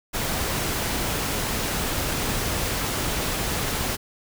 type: noise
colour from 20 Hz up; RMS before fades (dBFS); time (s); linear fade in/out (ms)
pink; -26; 0.13-3.97; 20
effects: none